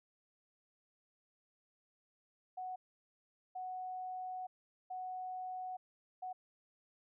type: tone bursts at uneven times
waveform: sine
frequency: 740 Hz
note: F#5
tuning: in tune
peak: -40 dBFS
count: 4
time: 2.57-2.76 / 3.55-4.47 / 4.9-5.77 / 6.22-6.33 s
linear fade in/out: 10 ms
effects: none